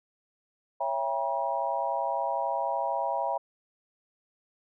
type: chord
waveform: sine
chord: C# diminished seventh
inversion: none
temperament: just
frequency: 554.4 / 665.2 / 798.3 / 957.9 Hz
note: C#5 / E5 / G5 / Bb5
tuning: 0 / +16 / +31 / +47 cents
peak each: -34 / -32 / -32 / -31 dBFS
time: 0.8-3.38 s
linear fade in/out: 10 ms
effects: none